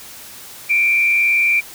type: tone with frequency modulation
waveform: sine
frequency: 2359 Hz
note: D7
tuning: 7 cents sharp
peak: -12 dBFS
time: 0.69-1.61 s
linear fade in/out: 20 ms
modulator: 97.8 Hz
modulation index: 0.62
effects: white hiss -37 dBFS RMS until 1.74 s